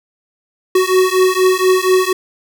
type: beating tone pair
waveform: square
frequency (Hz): 370 / 374.2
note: F#4 / F#4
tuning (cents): 0 / +20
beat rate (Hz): 4.2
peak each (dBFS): -14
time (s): 0.75-2.13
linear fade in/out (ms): 5
effects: none